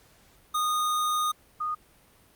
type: tone pair in turn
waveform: square / sine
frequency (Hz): 1232 / 1232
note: D#6 / D#6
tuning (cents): -17 / -17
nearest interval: unison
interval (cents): 0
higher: neither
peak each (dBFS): -25 / -27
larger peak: first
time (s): 0.54-1.32 / 1.6-1.75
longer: first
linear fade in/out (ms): 10
effects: pink hiss -59 dBFS RMS until 2.35 s + Opus 48 kbps